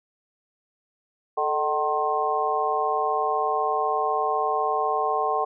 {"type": "harmonic tone with a mistuned harmonic", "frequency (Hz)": 152, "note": "D#3", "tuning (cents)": -40, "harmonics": [3, 4, 5, 6, 7], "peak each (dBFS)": [-28, -31, -25, -34, -26], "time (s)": [1.37, 5.45], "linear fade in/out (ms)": 10, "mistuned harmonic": 3, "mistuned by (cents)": -62, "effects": []}